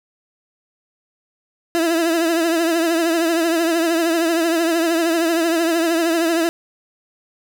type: tone with vibrato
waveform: 30% pulse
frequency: 332 Hz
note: E4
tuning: 12 cents sharp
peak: -13 dBFS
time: 1.75-6.49 s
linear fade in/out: 0 ms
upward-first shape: triangle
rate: 13 Hz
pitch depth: 77 cents each way
effects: none